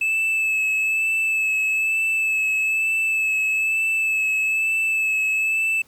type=tone with vibrato; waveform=triangle; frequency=2614 Hz; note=E7; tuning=15 cents flat; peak=-17 dBFS; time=0.01-5.82 s; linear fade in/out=5 ms; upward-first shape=sine; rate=1.1 Hz; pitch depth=20 cents each way; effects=pink hiss -56 dBFS RMS until 5.87 s